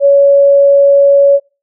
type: tone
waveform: sine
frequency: 561 Hz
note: C#5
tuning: 21 cents sharp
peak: -3 dBFS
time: 0-1.4 s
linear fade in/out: 50 ms
effects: noise-tail reverb RT60 0.3 s tail -24 dB re dry